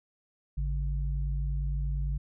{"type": "tone pair together", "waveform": "sine", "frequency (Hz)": [53.08, 141.7], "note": ["G#1", "C#3"], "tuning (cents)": [38, 38], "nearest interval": "octave + perfect fourth", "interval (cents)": 1700, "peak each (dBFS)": [-28, -35], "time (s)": [0.57, 2.18], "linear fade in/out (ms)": 10, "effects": []}